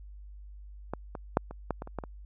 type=clicks; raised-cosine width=1 ms; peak=-18 / -23 / -8 / -27 / -15 / -23 / -29 / -19 / -25 dBFS; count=9; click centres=0.936 / 1.152 / 1.371 / 1.51 / 1.707 / 1.821 / 1.874 / 1.987 / 2.038 s; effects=added 50 Hz sine -44 dBFS peak until 2.25 s